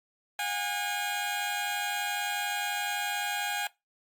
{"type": "tone pair together", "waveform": "15% pulse", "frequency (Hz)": [724.5, 816], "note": ["F#5", "G#5"], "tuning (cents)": [-37, -31], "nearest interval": "major second", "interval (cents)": 206, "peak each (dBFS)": [-30, -24], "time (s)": [0.39, 3.67], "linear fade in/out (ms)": 2, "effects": ["noise-tail reverb RT60 0.2 s tail -20 dB re dry", "Opus 48 kbps"]}